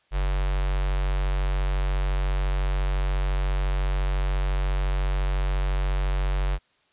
square tone with notch filter, 47.09 Hz, F#1, 31 cents sharp, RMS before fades -24 dBFS, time 0.11-6.59 s, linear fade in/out 50 ms, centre 240 Hz, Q 0.65, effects white hiss -65 dBFS RMS until 6.92 s + resampled to 8000 Hz

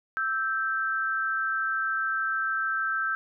sine tone pair together, 1318.5 / 1565 Hz, E6 / G6, 0 / -3 cents, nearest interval minor third, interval 297 cents, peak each -29 / -27 dBFS, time 0.17-3.15 s, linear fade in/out 0 ms, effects none

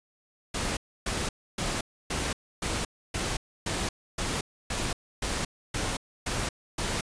pink noise bursts, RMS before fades -30 dBFS, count 13, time 0.54-7.01 s, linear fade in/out 5 ms, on 230 ms, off 290 ms, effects resampled to 22050 Hz

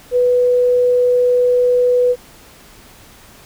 sine tone, 493.9 Hz, B4, in tune, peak -10 dBFS, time 0.11-2.16 s, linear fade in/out 50 ms, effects pink hiss -43 dBFS RMS until 3.45 s

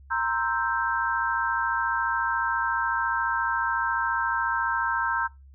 sine chord, C dominant seventh, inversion third, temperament equal, 932.3 / 1046.5 / 1318.5 / 1568 Hz, Bb5 / C6 / E6 / G6, 0 / 0 / 0 / 0 cents, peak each -28 / -32 / -30 / -27 dBFS, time 0.1-5.28 s, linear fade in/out 20 ms, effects noise-tail reverb RT60 0.2 s tail -20 dB re dry + added 68 Hz sine -47 dBFS peak until 5.54 s

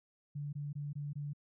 sine tone bursts, 145.1 Hz, D3, 21 cents flat, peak -37 dBFS, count 5, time 0.35-1.334 s, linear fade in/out 10 ms, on 180 ms, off 21 ms, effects none

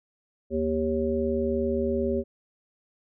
harmonic tone with a mistuned harmonic, 78.7 Hz, D#2, 20 cents sharp, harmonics 1 / 3 / 5 / 7, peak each -33 / -28 / -27 / -30 dBFS, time 0.5-2.24 s, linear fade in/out 50 ms, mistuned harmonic 1, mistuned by -87 cents, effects none

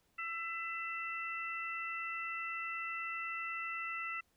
harmonic tone, 668 Hz, E5, 23 cents sharp, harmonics 2 / 3 / 4, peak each -42 / -42 / -42 dBFS, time 0.18-4.21 s, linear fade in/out 10 ms, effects pink hiss -75 dBFS RMS until 4.36 s

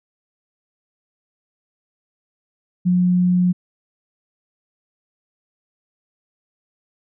sine tone, 179.7 Hz, F3, 50 cents sharp, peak -13 dBFS, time 2.85-3.53 s, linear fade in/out 20 ms, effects none

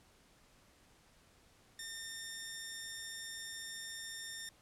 10% pulse tone, 1814 Hz, A#6, 48 cents flat, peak -34 dBFS, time 1.79-4.49 s, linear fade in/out 2 ms, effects pink hiss -66 dBFS RMS until 4.61 s + low-pass 11000 Hz 12 dB/octave

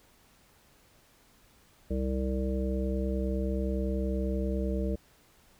harmonic tone with a mistuned harmonic, 65 Hz, C2, 11 cents flat, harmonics 1 / 3 / 5 / 7 / 9, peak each -30 / -33 / -37 / -37 / -39 dBFS, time 1.9-4.96 s, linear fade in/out 10 ms, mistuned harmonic 1, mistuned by +18 cents, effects pink hiss -62 dBFS RMS until 5.59 s

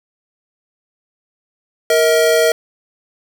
square tone pair together, 466.6 / 639 Hz, A#4 / D#5, +2 / +46 cents, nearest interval perfect fourth, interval 544 cents, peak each -14 dBFS, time 1.9-2.52 s, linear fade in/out 2 ms, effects none

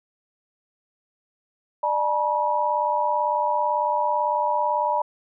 sine tone cluster, 597 / 864 / 962 Hz, D5 / A5 / B5, +28 / -32 / -46 cents, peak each -26 / -26 / -22 dBFS, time 1.83-5.02 s, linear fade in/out 5 ms, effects none

